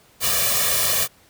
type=noise with comb filter; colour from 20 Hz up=white; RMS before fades=-20 dBFS; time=0.2-1.08 s; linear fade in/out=50 ms; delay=1.7 ms; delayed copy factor=+0.9; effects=pink hiss -54 dBFS RMS until 1.29 s + high-pass 60 Hz 12 dB/octave